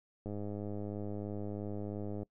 click train, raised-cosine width 2 ms, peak -28 dBFS, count 204, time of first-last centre 0.26-2.231 s, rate 103 Hz, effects noise-tail reverb RT60 0.1 s tail -23 dB re dry

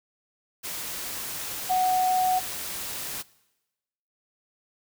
sine tone in noise, 740 Hz, F#5, in tune, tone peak -20 dBFS, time 1.69-2.4 s, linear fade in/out 20 ms, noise white, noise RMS -34 dBFS, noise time 0.63-3.23 s, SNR +11 dB, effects noise-tail reverb RT60 1.0 s tail -21 dB re dry

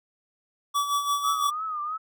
square tone with tremolo, 1147 Hz, D6, 41 cents flat, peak -22 dBFS, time 0.74-1.51 s, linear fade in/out 20 ms, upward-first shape sine, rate 5.9 Hz, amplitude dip 60%
sine tone with vibrato, 1241 Hz, D#6, 5 cents flat, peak -28 dBFS, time 1.23-1.98 s, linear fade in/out 20 ms, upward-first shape triangle, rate 3 Hz, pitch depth 99 cents each way
effects none

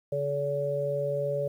harmonic tone, 142.7 Hz, D3, 49 cents flat, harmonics 1 / 3 / 4, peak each -34 / -33 / -28 dBFS, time 0.12-1.48 s, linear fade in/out 5 ms, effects 10-bit

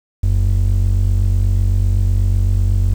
triangle ring-modulated tone, 69.3 Hz, C#2, in tune, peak -6 dBFS, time 0.23-2.94 s, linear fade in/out 5 ms, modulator 24 Hz, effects tanh soft clip ceiling -2 dBFS + 7-bit

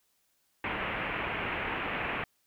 white low-pass noise, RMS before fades -34 dBFS, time 0.64-2.24 s, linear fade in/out 2 ms, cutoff 2700 Hz, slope 48 dB/octave, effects white hiss -73 dBFS RMS until 2.46 s

